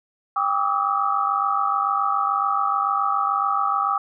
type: tone cluster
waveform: sine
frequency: 796 / 1153 / 1255 / 1302 Hz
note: G5 / D6 / D#6 / E6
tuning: +26 / -32 / +15 / -22 cents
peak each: -25 / -23 / -24 / -27 dBFS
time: 0.36-3.98 s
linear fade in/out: 5 ms
effects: none